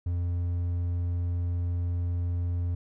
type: tone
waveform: triangle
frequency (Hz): 87.31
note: F2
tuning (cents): 0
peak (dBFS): -24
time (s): 0.06-2.75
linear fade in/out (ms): 5
effects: none